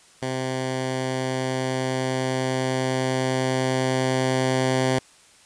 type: tone with level ramp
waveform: 10% pulse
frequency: 130 Hz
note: C3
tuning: 11 cents flat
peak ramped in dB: -17 to -11 dBFS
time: 0.22-4.99 s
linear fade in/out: 5 ms
effects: white hiss -53 dBFS RMS until 5.45 s + resampled to 22050 Hz